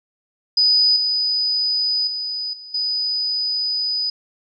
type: tone with level steps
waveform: sine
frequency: 4978 Hz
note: D#8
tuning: in tune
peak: -12 / -17 / -23 / -35 / -19 dBFS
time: 0.57-4.1 s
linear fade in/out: 5 ms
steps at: 0.96 / 2.07 / 2.53 / 2.74 s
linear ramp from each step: 5 ms
effects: none